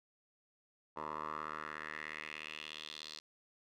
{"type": "tone with band-pass filter sweep", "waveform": "10% pulse", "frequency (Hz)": 76.8, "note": "D#2", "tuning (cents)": -22, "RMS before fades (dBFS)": -45, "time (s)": [0.96, 3.2], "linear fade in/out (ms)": 10, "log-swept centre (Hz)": [900, 4400], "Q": 3.5, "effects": []}